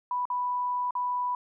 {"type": "tone with dropouts", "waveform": "sine", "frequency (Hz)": 987.8, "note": "B5", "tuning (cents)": 0, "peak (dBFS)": -26, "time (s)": [0.11, 1.35], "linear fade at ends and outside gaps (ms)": 2, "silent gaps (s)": [[0.254, 0.301], [0.908, 0.952]], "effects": []}